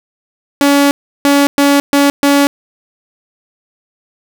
sawtooth tone bursts at uneven times, 283.1 Hz, C#4, 37 cents sharp, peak -3 dBFS, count 5, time 0.61-0.91 / 1.25-1.47 / 1.58-1.8 / 1.93-2.1 / 2.23-2.47 s, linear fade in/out 0 ms, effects none

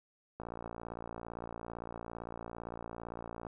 click train, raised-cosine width 1 ms, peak -28 dBFS, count 178, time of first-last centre 0.4-3.468 s, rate 57.7 Hz, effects none

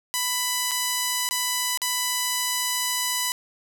5% pulse tone with dropouts, 994 Hz, B5, 11 cents sharp, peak -11 dBFS, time 0.14-3.32 s, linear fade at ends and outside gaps 0 ms, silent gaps 0.711-0.716 / 1.289-1.31 / 1.774-1.818 s, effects none

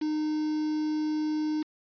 triangle tone with quantisation, 306.6 Hz, D#4, 25 cents flat, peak -24 dBFS, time 0.01-1.63 s, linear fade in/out 10 ms, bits 7, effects resampled to 11025 Hz

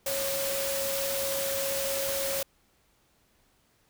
sine tone in noise, 549 Hz, C#5, 17 cents flat, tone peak -31 dBFS, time 0.06-2.43 s, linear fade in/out 5 ms, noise white, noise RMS -32 dBFS, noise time 0.06-2.43 s, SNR -2 dB, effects pink hiss -67 dBFS RMS until 3.89 s

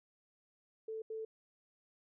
sine tone bursts at uneven times, 441.5 Hz, A4, 6 cents sharp, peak -39 dBFS, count 2, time 0.88-1.02 / 1.1-1.25 s, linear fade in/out 5 ms, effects none

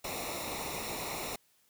pink noise with comb filter, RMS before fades -38 dBFS, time 0.04-1.36 s, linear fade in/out 5 ms, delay 0.63 ms, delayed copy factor -0.75, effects white hiss -69 dBFS RMS until 1.69 s

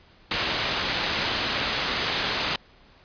white low-pass noise, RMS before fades -27 dBFS, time 0.31-2.56 s, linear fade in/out 2 ms, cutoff 4500 Hz, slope 24 dB/octave, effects pink hiss -55 dBFS RMS until 3.04 s + resampled to 11025 Hz

